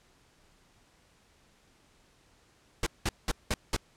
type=noise bursts; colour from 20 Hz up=pink; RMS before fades=-28 dBFS; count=5; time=2.83-3.765 s; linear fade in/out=2 ms; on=35 ms; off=190 ms; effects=pink hiss -64 dBFS RMS until 3.96 s + low-pass 9000 Hz 12 dB/octave

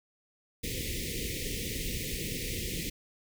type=band-stop noise; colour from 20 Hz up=pink; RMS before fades=-35 dBFS; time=0.63-2.9 s; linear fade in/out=10 ms; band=520 to 1900 Hz; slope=96 dB/octave; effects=none

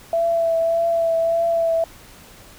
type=tone with vibrato; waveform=sine; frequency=666 Hz; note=E5; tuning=18 cents sharp; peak=-16 dBFS; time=0.13-1.84 s; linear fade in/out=2 ms; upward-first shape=triangle; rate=1.7 Hz; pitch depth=23 cents each way; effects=pink hiss -45 dBFS RMS until 2.58 s

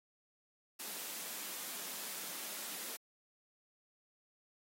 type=high-pass noise; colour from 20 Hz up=white; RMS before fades=-44 dBFS; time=0.79-2.97 s; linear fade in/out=10 ms; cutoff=170 Hz; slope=96 dB/octave; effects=AAC 48 kbps

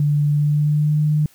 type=tone with pitch glide; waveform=sine; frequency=146.83 to 151.31 Hz; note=D3 to D#3; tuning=0 to -48 cents; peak=-14 dBFS; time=0-1.26 s; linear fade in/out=2 ms; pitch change=+52 cents; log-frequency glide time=0.31-1 s; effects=white hiss -53 dBFS RMS until 1.34 s

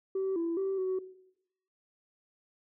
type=tone with pitch steps; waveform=sine; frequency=383.6 / 334.8 / 386.6 / 374.2 Hz; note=G4 / E4 / G4 / F#4; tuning=-37 / +27 / -24 / +20 cents; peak=-27 dBFS; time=0.15-0.99 s; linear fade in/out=5 ms; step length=210 ms; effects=noise-tail reverb RT60 0.8 s tail -17 dB re dry + tanh soft clip ceiling -26 dBFS

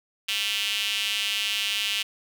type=tone with high-pass filter; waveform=square; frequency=103.83 Hz; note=G#2; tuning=in tune; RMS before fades=-27 dBFS; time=0.28-2.03 s; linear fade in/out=10 ms; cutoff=2900 Hz; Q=4.2; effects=none

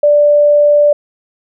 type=tone; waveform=sine; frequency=587.3 Hz; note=D5; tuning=in tune; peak=-5 dBFS; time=0.03-0.93 s; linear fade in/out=5 ms; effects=none

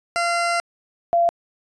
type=tone pair in turn; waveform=20% pulse / sine; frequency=688 / 685.1 Hz; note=F5 / F5; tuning=-26 / -33 cents; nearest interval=unison; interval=7 cents; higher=first; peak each=-14 / -14 dBFS; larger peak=neither; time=0.16-0.6 / 1.13-1.29 s; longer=first; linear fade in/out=0 ms; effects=resampled to 22050 Hz

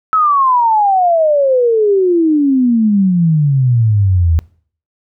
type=exponential sweep; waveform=sine; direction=down; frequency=1308 to 78.4 Hz; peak=-8 dBFS; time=0.13-4.39 s; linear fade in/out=0 ms; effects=noise-tail reverb RT60 0.5 s tail -23 dB re dry

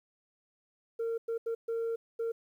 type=tone bursts at uneven times; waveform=sine; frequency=458.5 Hz; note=A#4; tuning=29 cents flat; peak=-28 dBFS; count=5; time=0.99-1.18 / 1.28-1.38 / 1.46-1.55 / 1.68-1.96 / 2.19-2.32 s; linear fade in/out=10 ms; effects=tanh soft clip ceiling -29 dBFS + 11-bit

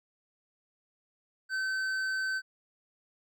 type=tone with hard clipping; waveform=triangle; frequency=1535 Hz; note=G6; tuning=37 cents flat; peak=-31 dBFS; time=1.49-2.42 s; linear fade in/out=50 ms; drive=11 dB; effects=none

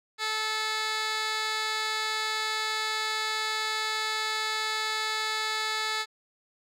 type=tone with band-pass filter; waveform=15% pulse; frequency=435.2 Hz; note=A4; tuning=19 cents flat; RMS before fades=-30 dBFS; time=0.18-6.06 s; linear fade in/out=50 ms; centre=3300 Hz; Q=1.3; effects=none

